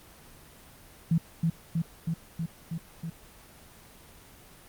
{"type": "tone with echo", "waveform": "sine", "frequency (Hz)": 164.81, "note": "E3", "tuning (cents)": 0, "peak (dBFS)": -20, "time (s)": [1.11, 1.18], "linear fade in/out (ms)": 5, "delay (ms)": 320, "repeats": 6, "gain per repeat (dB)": -2, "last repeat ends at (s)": 3.1, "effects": ["pink hiss -52 dBFS RMS until 4.68 s", "Opus 24 kbps"]}